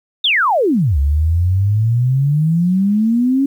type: exponential two-way sweep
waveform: sine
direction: down then up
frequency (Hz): 3786 to 68.2 to 279.5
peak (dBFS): -11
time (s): 0.24-3.46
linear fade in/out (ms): 5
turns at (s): 0.98
effects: 8-bit